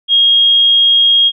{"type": "tone", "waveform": "sine", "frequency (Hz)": 3261, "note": "G#7", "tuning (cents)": -32, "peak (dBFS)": -6, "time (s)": [0.08, 1.32], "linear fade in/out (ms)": 50, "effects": []}